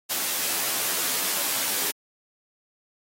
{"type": "noise with comb filter", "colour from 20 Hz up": "white", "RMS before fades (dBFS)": -26, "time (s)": [0.09, 1.92], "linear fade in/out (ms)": 20, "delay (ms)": 13, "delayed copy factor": -1, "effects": ["high-pass 200 Hz 12 dB/octave", "AAC 48 kbps"]}